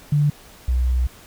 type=tone pair in turn; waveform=sine; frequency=146.83 / 62.52 Hz; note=D3 / B1; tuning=0 / +22 cents; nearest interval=octave + minor third; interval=1478 cents; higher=first; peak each=-14 / -16 dBFS; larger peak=first; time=0.12-0.3 / 0.68-1.07 s; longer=second; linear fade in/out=5 ms; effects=pink hiss -46 dBFS RMS until 1.26 s